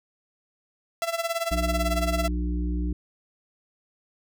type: tone with tremolo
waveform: sawtooth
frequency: 670 Hz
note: E5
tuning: 28 cents sharp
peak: -19 dBFS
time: 1.02-2.28 s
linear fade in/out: 0 ms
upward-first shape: sine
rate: 18 Hz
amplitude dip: 80%
type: harmonic tone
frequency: 60.1 Hz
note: B1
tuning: 46 cents flat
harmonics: 1 / 3 / 5 / 6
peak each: -25 / -33 / -33 / -43 dBFS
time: 1.51-2.93 s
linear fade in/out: 5 ms
effects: none